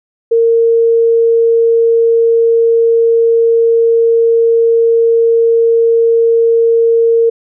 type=tone; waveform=sine; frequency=460 Hz; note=A#4; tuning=23 cents flat; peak=-6 dBFS; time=0.31-7.3 s; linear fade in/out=10 ms; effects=none